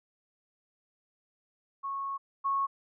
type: tone pair in turn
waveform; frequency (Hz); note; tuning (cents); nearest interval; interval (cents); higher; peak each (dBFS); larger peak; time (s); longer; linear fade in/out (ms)
sine; 1100 / 1100; C#6 / C#6; -14 / -14; unison; 0; neither; -32 / -26; second; 1.83-2.18 / 2.44-2.67; first; 20
effects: none